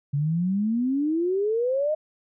sine exponential sweep, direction up, 138.59 to 630 Hz, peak -21 dBFS, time 0.13-1.95 s, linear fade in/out 10 ms, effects none

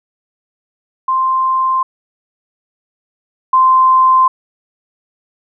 sine tone pair in turn, 1046.5 / 1039.9 Hz, C6 / C6, 0 / -11 cents, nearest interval unison, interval 11 cents, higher first, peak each -11 / -6 dBFS, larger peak second, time 1.08-1.83 / 3.53-4.28 s, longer neither, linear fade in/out 5 ms, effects none

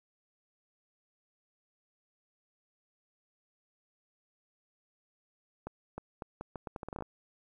accelerating click train, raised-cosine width 1 ms, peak -25 dBFS, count 14, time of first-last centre 5.67-7.023 s, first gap 310 ms, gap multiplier 0.78, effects 11-bit

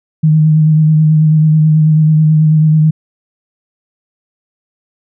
sine tone with vibrato, 155.4 Hz, D#3, 2 cents flat, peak -5 dBFS, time 0.23-2.91 s, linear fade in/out 10 ms, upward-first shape sine, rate 9.2 Hz, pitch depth 25 cents each way, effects none

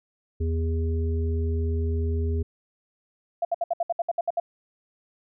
harmonic tone, 81.4 Hz, E2, 21 cents flat, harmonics 1 / 3 / 5, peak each -23 / -35 / -33 dBFS, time 0.4-2.43 s, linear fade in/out 10 ms
sine tone bursts, 683 Hz, F5, 39 cents flat, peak -21 dBFS, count 11, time 3.42-4.4 s, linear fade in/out 5 ms, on 30 ms, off 65 ms
effects none

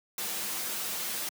white noise with comb filter, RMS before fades -34 dBFS, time 0.18-1.29 s, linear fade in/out 2 ms, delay 7.2 ms, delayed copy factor -0.65, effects high-pass 150 Hz 12 dB/octave

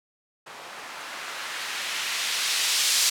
violet noise with low-pass filter sweep, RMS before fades -28 dBFS, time 0.46-3.1 s, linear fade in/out 10 ms, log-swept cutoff 820 to 5000 Hz, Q 0.82, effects none

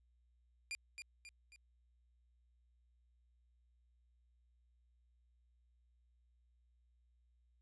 sawtooth tone with echo, 2400 Hz, D7, 37 cents sharp, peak -37 dBFS, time 0.71-0.75 s, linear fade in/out 0 ms, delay 270 ms, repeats 3, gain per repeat -6 dB, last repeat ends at 1.56 s, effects added 60 Hz sine -70 dBFS peak until 7.61 s + resampled to 22050 Hz

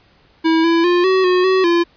square tone with pitch steps, 324.5 / 333.5 / 352.6 / 377 / 363.8 / 376.7 / 342.4 Hz, E4 / E4 / F4 / F#4 / F#4 / F#4 / F4, -27 / +20 / +17 / +32 / -29 / +31 / -34 cents, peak -12 dBFS, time 0.44-1.84 s, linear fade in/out 20 ms, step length 200 ms, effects pink hiss -53 dBFS RMS until 1.96 s + resampled to 11025 Hz

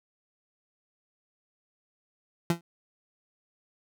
30% pulse tone with exponential decay, 170 Hz, F3, 46 cents flat, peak -17 dBFS, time 2.5-2.61 s, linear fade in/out 2 ms, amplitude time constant 23 ms, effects none

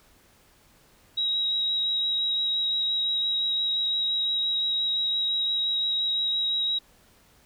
sine tone with vibrato, 3831 Hz, A#7, 47 cents sharp, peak -23 dBFS, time 1.17-6.79 s, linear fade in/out 10 ms, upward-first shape sine, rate 5.8 Hz, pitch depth 10 cents each way, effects pink hiss -59 dBFS RMS until 7.45 s

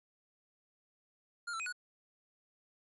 square tone with pitch steps, 1410 / 1333 / 2509 / 1465 Hz, F6 / E6 / D#7 / F#6, +16 / +19 / +14 / -18 cents, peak -38 dBFS, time 1.47-1.726 s, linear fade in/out 10 ms, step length 64 ms, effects resampled to 24000 Hz + 13-bit

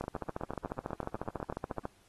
two click trains, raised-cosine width 1 ms, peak -24 / -21 dBFS, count 13 / 27, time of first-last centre 0.04-1.525 / 0.01-1.854 s, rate 8.08 / 14.1 Hz, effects pink hiss -66 dBFS RMS until 2.08 s + AAC 32 kbps

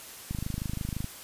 click train, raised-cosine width 5 ms, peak -20 dBFS, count 20, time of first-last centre 0.31-1.044 s, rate 25.9 Hz, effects white hiss -45 dBFS RMS until 1.23 s + resampled to 32000 Hz

